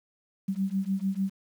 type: beating tone pair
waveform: sine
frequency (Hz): 190 / 196.7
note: F#3 / G3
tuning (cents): +46 / +6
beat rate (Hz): 6.7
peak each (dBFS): -29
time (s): 0.48-1.3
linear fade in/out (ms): 10
effects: 9-bit